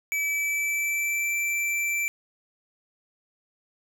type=tone with pitch glide; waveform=square; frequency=2300 to 2339 Hz; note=D7 to D7; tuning=-37 to -8 cents; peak=-25 dBFS; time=0.12-2.08 s; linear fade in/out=0 ms; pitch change=+29 cents; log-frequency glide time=0.23-1.33 s; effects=none